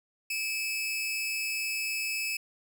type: tone pair together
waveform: sawtooth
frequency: 2349 / 2593 Hz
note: D7 / E7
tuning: 0 / -29 cents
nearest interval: major second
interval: 171 cents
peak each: -37 / -27 dBFS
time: 0.3-2.37 s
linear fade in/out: 5 ms
effects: none